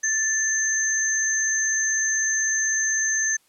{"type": "tone pair together", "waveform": "sine", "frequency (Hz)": [1760, 6272], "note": ["A6", "G8"], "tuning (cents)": [0, 0], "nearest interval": "octave + minor seventh", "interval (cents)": 2200, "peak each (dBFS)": [-24, -22], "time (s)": [0.03, 3.37], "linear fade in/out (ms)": 10, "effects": ["white hiss -62 dBFS RMS until 3.48 s", "low-pass 12000 Hz 12 dB/octave"]}